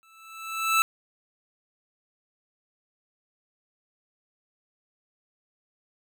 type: tone with exponential growth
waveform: 25% pulse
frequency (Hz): 1318.5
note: E6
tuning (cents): 0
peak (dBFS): -13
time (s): 0.03-0.82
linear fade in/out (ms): 0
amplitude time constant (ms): 170
effects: none